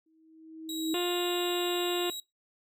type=tone with exponential growth; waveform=sine; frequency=319.6 Hz; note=D#4; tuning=47 cents sharp; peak=-26 dBFS; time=0.06-0.94 s; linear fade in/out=5 ms; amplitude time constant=190 ms
type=tone; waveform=sawtooth; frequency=3842 Hz; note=B7; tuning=48 cents flat; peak=-33 dBFS; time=0.69-2.2 s; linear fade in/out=2 ms
type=harmonic tone; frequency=353.1 Hz; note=F4; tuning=19 cents sharp; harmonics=1 / 2 / 3 / 4 / 5 / 6 / 7 / 8 / 9 / 10; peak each=-29 / -38 / -41 / -45 / -47 / -49 / -46 / -38 / -48 / -39 dBFS; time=0.94-2.1 s; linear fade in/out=2 ms
effects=noise-tail reverb RT60 0.2 s tail -21 dB re dry